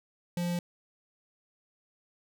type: tone with notch filter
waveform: square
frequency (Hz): 174.61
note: F3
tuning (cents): 0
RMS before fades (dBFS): -31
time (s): 0.37-0.59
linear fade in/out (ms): 2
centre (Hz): 1300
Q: 1.6
effects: none